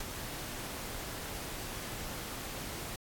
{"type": "noise with ADSR envelope", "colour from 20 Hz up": "pink", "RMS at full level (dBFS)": -36, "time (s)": [0, 2.96], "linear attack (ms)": 5, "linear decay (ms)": 15, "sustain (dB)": -5, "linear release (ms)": 5, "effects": ["AAC 64 kbps"]}